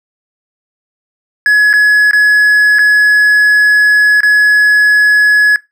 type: tone with dropouts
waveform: triangle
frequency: 1690 Hz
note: G#6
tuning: 30 cents sharp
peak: -3 dBFS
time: 1.46-5.56 s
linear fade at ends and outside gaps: 1 ms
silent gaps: 1.73-1.737 / 2.111-2.132 / 2.786-2.791 / 4.206-4.232 s
effects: noise-tail reverb RT60 0.2 s tail -21 dB re dry

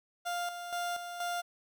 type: tone with tremolo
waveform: 30% pulse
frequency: 700 Hz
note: F5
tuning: 4 cents sharp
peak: -30 dBFS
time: 0.25-1.42 s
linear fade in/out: 20 ms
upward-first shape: square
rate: 2.1 Hz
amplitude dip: 55%
effects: none

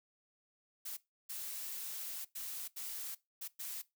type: noise bursts at uneven times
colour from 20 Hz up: blue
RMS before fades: -43 dBFS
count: 6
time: 0.85-0.97 / 1.29-2.25 / 2.35-2.68 / 2.76-3.15 / 3.41-3.48 / 3.59-3.82 s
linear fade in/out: 10 ms
effects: noise-tail reverb RT60 0.2 s tail -19 dB re dry

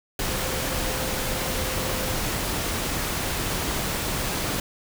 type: tone in noise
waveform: sine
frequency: 519 Hz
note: C5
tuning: 14 cents flat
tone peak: -35 dBFS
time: 0.29-2.16 s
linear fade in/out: 2 ms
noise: pink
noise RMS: -27 dBFS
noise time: 0.19-4.6 s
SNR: -11 dB
effects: none

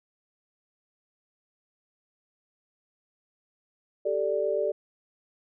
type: chord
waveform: sine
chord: G suspended second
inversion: none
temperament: equal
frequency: 392 / 440 / 587.3 Hz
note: G4 / A4 / D5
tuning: 0 / 0 / 0 cents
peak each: -30 / -29 / -27 dBFS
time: 4.05-4.72 s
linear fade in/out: 10 ms
effects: none

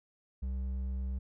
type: tone with hard clipping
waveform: sine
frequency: 64.9 Hz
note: C2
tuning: 13 cents flat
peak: -34 dBFS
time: 0.42-1.19 s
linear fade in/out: 10 ms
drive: 5 dB
effects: none

